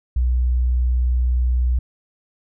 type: tone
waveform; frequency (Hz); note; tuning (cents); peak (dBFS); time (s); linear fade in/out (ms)
sine; 61.74; B1; 0; -15; 0.16-1.79; 5
effects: none